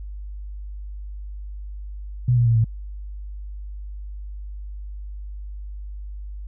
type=tone with pitch steps; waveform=sine; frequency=123.47 / 119.68 / 116 / 112.44 Hz; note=B2 / A#2 / A#2 / A2; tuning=0 / +46 / -8 / +38 cents; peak=-14 dBFS; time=2.28-2.644 s; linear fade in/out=5 ms; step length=91 ms; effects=added 50 Hz sine -31 dBFS peak until 6.47 s